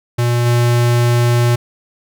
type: tone with level steps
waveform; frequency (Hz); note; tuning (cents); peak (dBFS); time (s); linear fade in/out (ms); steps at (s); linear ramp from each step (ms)
square; 120; B2; -49; -13 / -11; 0.18-1.56; 10; 0.45; 20
effects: none